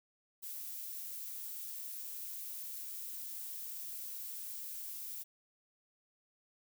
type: noise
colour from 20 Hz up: violet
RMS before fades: -44 dBFS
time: 0.42-5.24 s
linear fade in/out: 20 ms
effects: none